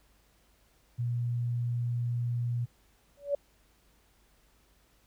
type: tone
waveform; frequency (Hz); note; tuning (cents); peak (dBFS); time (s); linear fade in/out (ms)
sine; 120; B2; -49; -28; 0.98-2.66; 20
type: tone with exponential growth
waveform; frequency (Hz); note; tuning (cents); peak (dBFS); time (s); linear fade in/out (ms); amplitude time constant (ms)
sine; 570; C#5; +48; -22; 3.17-3.35; 5; 39
effects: added 51 Hz sine -67 dBFS peak until 5.06 s + pink hiss -67 dBFS RMS until 5.06 s